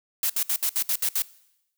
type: noise bursts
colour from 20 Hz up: blue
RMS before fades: -24 dBFS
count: 8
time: 0.23-1.221 s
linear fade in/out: 2 ms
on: 67 ms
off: 65 ms
effects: noise-tail reverb RT60 0.9 s tail -21 dB re dry